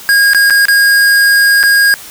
square tone with dropouts, 1630 Hz, G#6, 33 cents flat, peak -6 dBFS, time 0.09-1.94 s, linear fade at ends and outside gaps 0 ms, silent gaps 0.334-0.347 / 0.499-0.506 / 0.654-0.684 / 1.63-1.636 s, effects white hiss -31 dBFS RMS until 2.1 s

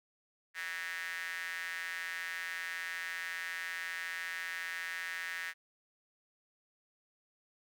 square tone with high-pass filter, 87.31 Hz, F2, in tune, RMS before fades -40 dBFS, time 0.54-5.54 s, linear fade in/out 50 ms, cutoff 1800 Hz, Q 6.1, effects none

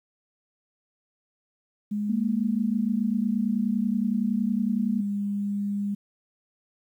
sine tone with pitch glide, 207.7 to 202.3 Hz, G#3 to G#3, 0 to -45 cents, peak -25 dBFS, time 1.91-5.95 s, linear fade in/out 10 ms, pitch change -45 cents, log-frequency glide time 2.38-3.74 s
sine tone, 233.1 Hz, A#3, in tune, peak -25 dBFS, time 2.09-5.01 s, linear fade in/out 10 ms
effects 10-bit

